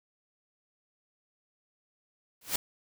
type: noise with exponential growth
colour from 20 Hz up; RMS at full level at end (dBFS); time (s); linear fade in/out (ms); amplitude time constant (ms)
white; -24; 2.41-2.56; 5; 32
effects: none